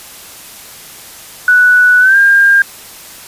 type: tone with pitch glide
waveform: sine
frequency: 1480 to 1604.7 Hz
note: F#6 to G6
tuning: 0 to +40 cents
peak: -4 dBFS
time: 1.48-2.62 s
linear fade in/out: 2 ms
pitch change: +140 cents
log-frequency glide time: 2-2.17 s
effects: white hiss -33 dBFS RMS until 3.27 s + resampled to 32000 Hz